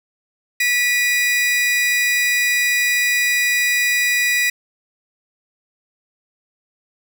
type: tone pair together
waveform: 40% pulse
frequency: 1955.4 / 2457 Hz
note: B6 / D#7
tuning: -18 / -22 cents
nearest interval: major third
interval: 396 cents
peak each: -16 / -19 dBFS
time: 0.6-4.5 s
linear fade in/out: 5 ms
effects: none